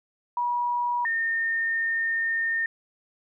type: tone pair in turn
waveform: sine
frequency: 966 / 1823.6 Hz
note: B5 / A#6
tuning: -39 / -39 cents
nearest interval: major seventh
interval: 1100 cents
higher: second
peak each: -23 dBFS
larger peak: neither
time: 0.37-1.05 / 1.05-2.66 s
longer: second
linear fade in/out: 2 ms
effects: none